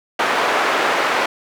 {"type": "band-pass noise", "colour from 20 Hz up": "white", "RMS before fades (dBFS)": -18, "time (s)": [0.19, 1.26], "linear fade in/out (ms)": 5, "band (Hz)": [430, 1500], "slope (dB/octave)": 12, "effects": []}